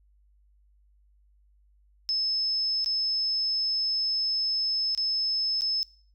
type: tone with dropouts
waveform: sine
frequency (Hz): 5220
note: E8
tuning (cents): -18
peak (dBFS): -24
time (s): 2.09-5.83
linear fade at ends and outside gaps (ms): 0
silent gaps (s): 2.845-2.86 / 4.949-4.976 / 5.609-5.619
effects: noise-tail reverb RT60 0.5 s tail -20 dB re dry + added 50 Hz sine -59 dBFS peak until 6.14 s